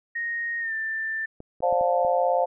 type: tone with pitch glide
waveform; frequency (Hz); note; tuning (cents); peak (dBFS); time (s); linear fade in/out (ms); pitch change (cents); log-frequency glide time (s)
sine; 1864.7 to 1778.4; A#6 to A6; 0 to +18; -26; 0.15-1.26; 10; -82; 0.6-0.73
type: clicks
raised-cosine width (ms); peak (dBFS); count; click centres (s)
2; -27; 5; 1.404 / 1.605 / 1.726 / 1.811 / 2.049
type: chord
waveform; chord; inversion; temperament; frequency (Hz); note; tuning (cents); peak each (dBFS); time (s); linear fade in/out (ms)
sine; D minor seventh; third; just; 528.6 / 587.3 / 704.8 / 881; C5 / D5 / F5 / A5; +18 / 0 / +16 / +2; -23 / -29 / -23 / -28; 1.62-2.46; 20
effects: none